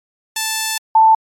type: tone pair in turn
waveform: 5% pulse / sine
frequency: 880 / 884.9 Hz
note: A5 / A5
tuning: 0 / +10 cents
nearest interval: unison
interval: 10 cents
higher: second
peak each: -6 dBFS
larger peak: neither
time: 0.36-0.78 / 0.95-1.15 s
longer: first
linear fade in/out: 5 ms
effects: MP3 96 kbps